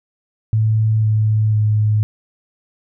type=tone with pitch steps; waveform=sine; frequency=109.6 / 108.15 / 106.73 Hz; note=A2 / A2 / G#2; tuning=-6 / -29 / +48 cents; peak=-12 dBFS; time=0.53-2.03 s; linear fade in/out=0 ms; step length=500 ms; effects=none